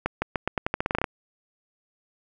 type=accelerating click train; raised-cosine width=0.5 ms; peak=-9 dBFS; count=14; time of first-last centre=0.06-1.042 s; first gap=160 ms; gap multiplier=0.86; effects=none